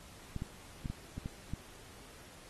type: clicks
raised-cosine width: 5 ms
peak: -25 dBFS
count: 7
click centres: 0.363 / 0.421 / 0.858 / 0.9 / 1.18 / 1.259 / 1.536 s
effects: pink hiss -55 dBFS RMS until 2.49 s + AAC 32 kbps